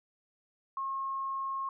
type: tone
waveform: sine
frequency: 1080 Hz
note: C#6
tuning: 45 cents flat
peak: -32 dBFS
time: 0.77-1.69 s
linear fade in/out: 2 ms
effects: none